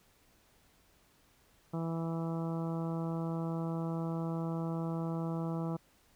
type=harmonic tone; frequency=164.81 Hz; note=E3; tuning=in tune; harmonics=1 / 2 / 3 / 4 / 5 / 6 / 7 / 8; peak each=-34 / -40 / -44 / -46 / -48 / -50 / -51 / -52 dBFS; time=1.73-5.77 s; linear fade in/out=10 ms; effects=pink hiss -67 dBFS RMS until 6.15 s